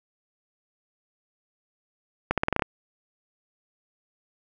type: accelerating click train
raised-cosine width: 0.5 ms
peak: -7 dBFS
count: 8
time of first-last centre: 2.31-2.622 s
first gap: 67 ms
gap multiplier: 0.86
effects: none